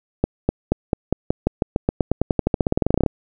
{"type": "accelerating click train", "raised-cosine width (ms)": 2, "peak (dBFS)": -3, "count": 29, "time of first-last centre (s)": [0.24, 3.062], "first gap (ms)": 250, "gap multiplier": 0.92, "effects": []}